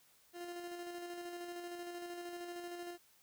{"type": "tone with tremolo", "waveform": "30% pulse", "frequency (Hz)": 349.2, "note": "F4", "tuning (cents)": 0, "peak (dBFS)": -40, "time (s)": [0.33, 2.98], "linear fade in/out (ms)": 50, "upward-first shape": "square", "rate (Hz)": 13, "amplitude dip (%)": 30, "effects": ["white hiss -68 dBFS RMS until 3.22 s"]}